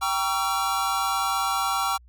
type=chord; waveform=square; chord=G diminished seventh; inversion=none; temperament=just; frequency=784 / 940.8 / 1128.9 / 1354.7 Hz; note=G5 / Bb5 / Db6 / Fb6; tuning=0 / +16 / +31 / +47 cents; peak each=-29 / -32 / -29 / -28 dBFS; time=0.01-1.98 s; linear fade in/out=20 ms; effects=added 60 Hz sine -49 dBFS peak until 2.08 s